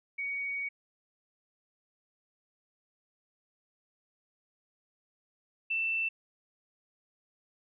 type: tone pair in turn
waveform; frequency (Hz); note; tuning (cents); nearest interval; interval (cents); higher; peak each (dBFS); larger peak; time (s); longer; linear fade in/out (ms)
sine; 2244 / 2669; C#7 / E7; +21 / +21; minor third; 300; second; -32 / -28; second; 0.18-0.69 / 5.7-6.09; first; 10
effects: none